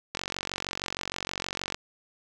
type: click train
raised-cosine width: 0.2 ms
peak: -13 dBFS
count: 75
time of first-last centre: 0.15-1.745 s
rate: 46.4 Hz
effects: none